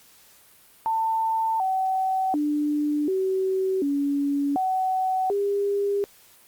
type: tone with pitch steps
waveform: sine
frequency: 894 / 759 / 296.2 / 379.6 / 283.2 / 752 / 402.7 Hz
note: A5 / F#5 / D4 / F#4 / C#4 / F#5 / G4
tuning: +27 / +44 / +15 / +44 / +37 / +28 / +47 cents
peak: -21 dBFS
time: 0.86-6.04 s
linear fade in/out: 0 ms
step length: 740 ms
effects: white hiss -54 dBFS RMS until 6.47 s + Opus 48 kbps